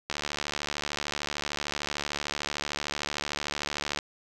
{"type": "click train", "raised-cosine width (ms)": 0.2, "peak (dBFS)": -13, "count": 286, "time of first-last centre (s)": [0.1, 3.988], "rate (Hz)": 73.3, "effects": []}